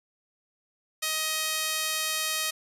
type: tone with high-pass filter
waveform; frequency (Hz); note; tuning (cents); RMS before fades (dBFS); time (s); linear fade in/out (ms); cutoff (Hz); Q
sawtooth; 629; D#5; +19; -29; 1.02-2.51; 10; 2400; 0.58
effects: resampled to 32000 Hz